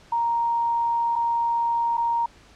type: tone with dropouts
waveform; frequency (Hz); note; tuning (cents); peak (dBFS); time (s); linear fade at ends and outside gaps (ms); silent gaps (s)
sine; 934; A#5; +3; -20; 0.12-2.26; 5; 1.156-1.16 / 1.971-1.977
effects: pink hiss -52 dBFS RMS until 2.55 s + low-pass 6000 Hz 12 dB/octave